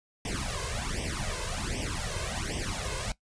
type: noise with flanger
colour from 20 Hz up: pink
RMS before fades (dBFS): -33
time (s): 0.25-3.12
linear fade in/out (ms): 2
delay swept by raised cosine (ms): 0.35 to 1.95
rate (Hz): 1.3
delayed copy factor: +1
effects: noise-tail reverb RT60 0.1 s tail -18 dB re dry + resampled to 22050 Hz